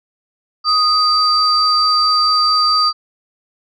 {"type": "tone pair together", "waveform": "sine", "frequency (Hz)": [1244.5, 4670], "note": ["D#6", "D8"], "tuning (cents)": [0, -11], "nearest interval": "octave + major seventh", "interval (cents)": 2289, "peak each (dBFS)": -13, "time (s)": [0.64, 2.93], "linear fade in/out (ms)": 50, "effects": ["tanh soft clip ceiling -3 dBFS"]}